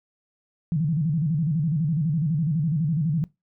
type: tone with vibrato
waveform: sine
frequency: 155.56 Hz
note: D#3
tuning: in tune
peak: -20 dBFS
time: 0.72-3.24 s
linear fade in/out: 0 ms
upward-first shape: square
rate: 12 Hz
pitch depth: 140 cents each way
effects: noise-tail reverb RT60 0.2 s tail -21 dB re dry